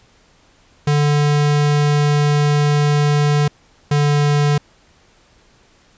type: tone pair in turn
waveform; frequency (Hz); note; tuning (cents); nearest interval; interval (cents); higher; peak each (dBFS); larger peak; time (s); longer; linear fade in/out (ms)
square; 146.83 / 146.14; D3 / D3; 0 / -8; unison; 8; first; -13; neither; 0.87-3.48 / 3.91-4.58; first; 5
effects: pink hiss -53 dBFS RMS until 5.97 s + resampled to 16000 Hz